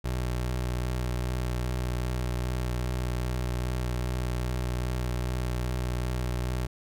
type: tone with vibrato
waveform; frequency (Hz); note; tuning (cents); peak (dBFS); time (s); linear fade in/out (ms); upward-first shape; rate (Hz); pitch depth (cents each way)
25% pulse; 61.74; B1; 0; -24; 0.04-6.67; 10; sine; 2.5; 19
effects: none